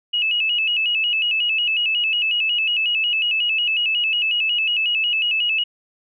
sine tone with vibrato, 2754 Hz, F7, 25 cents flat, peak -17 dBFS, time 0.13-5.64 s, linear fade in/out 10 ms, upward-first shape square, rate 5.5 Hz, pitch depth 87 cents each way, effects none

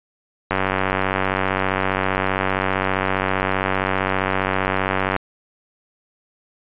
click train, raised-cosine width 0.5 ms, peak -4 dBFS, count 444, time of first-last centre 0.51-5.163 s, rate 95.2 Hz, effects resampled to 8000 Hz

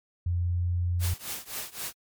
sine tone with pitch glide, 87.4 to 87.96 Hz, F2 to F2, +2 to +13 cents, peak -24 dBFS, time 0.26-1.14 s, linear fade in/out 5 ms, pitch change +11 cents, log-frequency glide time 0.41-0.64 s
white noise with tremolo, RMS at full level -33 dBFS, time 0.99-1.93 s, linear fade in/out 50 ms, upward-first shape triangle, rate 3.8 Hz, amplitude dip 95%
effects MP3 96 kbps

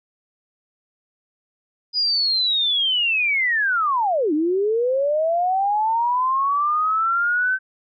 sine linear two-way sweep, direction down then up, 4978 to 291.6 to 1543 Hz, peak -17 dBFS, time 1.93-7.59 s, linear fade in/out 50 ms, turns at 4.33 s, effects none

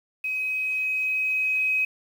sine tone with level ramp, 2532 Hz, D#7, 30 cents sharp, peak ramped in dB -25 to -20 dBFS, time 0.24-1.85 s, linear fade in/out 5 ms, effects 8-bit

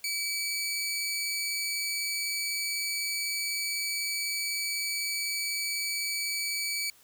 20% pulse tone pair together, 2296 / 4388 Hz, D7 / C#8, -40 / -18 cents, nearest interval major seventh, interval 1122 cents, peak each -26 / -29 dBFS, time 0.04-6.9 s, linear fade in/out 2 ms, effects white hiss -59 dBFS RMS until 7.03 s

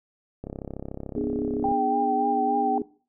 click train, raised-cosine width 2 ms, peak -21 dBFS, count 44, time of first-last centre 0.44-1.716 s, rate 33.7 Hz
sine chord, G# diminished, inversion first, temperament equal with one note detuned, 246.9 / 298.1 / 415.3 Hz, B3 / D4 / G#4, 0 / +26 / 0 cents, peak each -29 dBFS, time 1.16-2.82 s, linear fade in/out 2 ms
sine tone with vibrato, 784 Hz, G5, in tune, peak -22 dBFS, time 1.64-2.78 s, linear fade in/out 2 ms, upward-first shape triangle, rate 3.5 Hz, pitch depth 41 cents each way
effects noise-tail reverb RT60 0.4 s tail -20 dB re dry

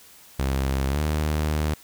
sawtooth tone with pitch glide, 67.2 to 76.31 Hz, C2 to D#2, +47 to -33 cents, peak -18 dBFS, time 0.39-1.74 s, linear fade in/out 5 ms, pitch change +220 cents, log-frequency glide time 0.89-1.01 s, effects white hiss -50 dBFS RMS until 1.83 s

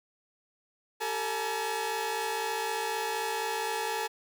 sawtooth tone cluster, 393.1 / 448.5 / 853 / 948 Hz, G4 / A4 / G#5 / A#5, +5 / +33 / +46 / +29 cents, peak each -36 / -31 / -29 / -36 dBFS, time 1-4.08 s, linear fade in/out 20 ms, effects none

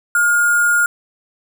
sine tone with sample-and-hold, 1418 Hz, F6, 26 cents sharp, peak -11 dBFS, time 0.15-0.86 s, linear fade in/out 2 ms, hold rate 8820 Hz, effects none

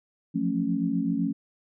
sine tone cluster, 171.7 / 179.6 / 221.6 / 275.4 Hz, F3 / F3 / A3 / C#4, -29 / +49 / +13 / -11 cents, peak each -32 / -30 / -29 / -27 dBFS, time 0.34-1.33 s, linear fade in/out 20 ms, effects none

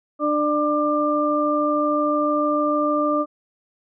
harmonic tone, 297.8 Hz, D4, 24 cents sharp, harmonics 1 / 2 / 4, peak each -22 / -22 / -22 dBFS, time 0.19-3.26 s, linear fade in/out 50 ms, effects none

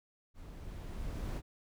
brown noise with level ramp, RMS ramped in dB -49 to -36 dBFS, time 0.34-1.42 s, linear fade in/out 50 ms, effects none

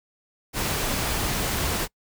pink noise, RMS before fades -26 dBFS, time 0.53-1.88 s, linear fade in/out 50 ms, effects noise-tail reverb RT60 0.1 s tail -25 dB re dry

